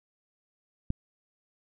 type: click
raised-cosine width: 5 ms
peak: -16 dBFS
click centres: 0.904 s
effects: none